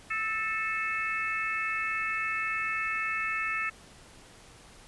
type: harmonic tone with a mistuned harmonic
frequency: 436.5 Hz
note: A4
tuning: 14 cents flat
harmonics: 3 / 4 / 5 / 6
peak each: -34 / -34 / -34 / -34 dBFS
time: 0.1-3.7 s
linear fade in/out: 10 ms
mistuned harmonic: 4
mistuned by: +29 cents
effects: pink hiss -53 dBFS RMS until 4.87 s + resampled to 24000 Hz